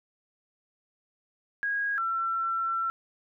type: tone pair in turn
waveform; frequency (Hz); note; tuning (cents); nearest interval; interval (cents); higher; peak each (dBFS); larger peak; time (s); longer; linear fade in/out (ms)
sine; 1643 / 1347.9; G#6 / E6; -19 / +38; minor third; 343; first; -26; neither; 1.63-1.98 / 1.98-2.9; second; 0
effects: none